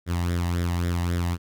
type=tone with flanger; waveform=sawtooth; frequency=86.9 Hz; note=F2; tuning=8 cents flat; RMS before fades=-25 dBFS; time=0.06-1.38 s; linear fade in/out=50 ms; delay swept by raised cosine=0.55 to 1.07 ms; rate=3.7 Hz; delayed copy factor=+0.65; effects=none